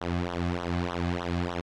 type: tone with flanger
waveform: sawtooth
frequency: 87.31 Hz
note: F2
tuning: in tune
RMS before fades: -30 dBFS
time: 0.01-1.61 s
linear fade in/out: 5 ms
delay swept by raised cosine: 0.41 to 2.21 ms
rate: 3.3 Hz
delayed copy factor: -1
effects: low-pass 4000 Hz 12 dB/octave + AAC 48 kbps